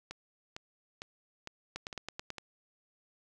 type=two click trains; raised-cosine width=0.2 ms; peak=-24 / -21 dBFS; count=6 / 6; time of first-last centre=0.11-2.383 / 1.76-2.303 s; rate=2.2 / 9.2 Hz; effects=none